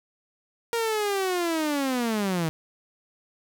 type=linear sweep; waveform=sawtooth; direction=down; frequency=470 to 155.56 Hz; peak=-20 dBFS; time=0.73-2.49 s; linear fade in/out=0 ms; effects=none